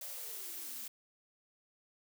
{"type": "noise with high-pass filter sweep", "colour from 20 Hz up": "blue", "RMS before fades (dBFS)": -44, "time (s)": [0.01, 0.88], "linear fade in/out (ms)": 5, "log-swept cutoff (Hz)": [620, 220], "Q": 8.7, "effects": []}